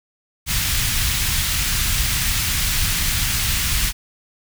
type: band-stop noise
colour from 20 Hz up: pink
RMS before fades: -20 dBFS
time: 0.46-3.93 s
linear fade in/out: 50 ms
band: 110 to 2000 Hz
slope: 12 dB/octave
effects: none